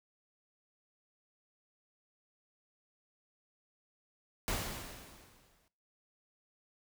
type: noise with exponential decay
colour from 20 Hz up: pink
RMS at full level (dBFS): -34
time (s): 4.48-5.68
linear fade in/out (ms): 0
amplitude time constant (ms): 260
effects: noise-tail reverb RT60 0.4 s tail -18 dB re dry